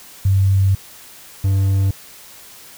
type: tone pair in turn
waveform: sine / triangle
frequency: 96.8 / 97.23 Hz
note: G2 / G2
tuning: -21 / -14 cents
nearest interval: unison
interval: 7 cents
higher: second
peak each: -11 dBFS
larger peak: neither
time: 0.25-0.75 / 1.44-1.91 s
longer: first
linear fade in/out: 5 ms
effects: white hiss -41 dBFS RMS until 2.77 s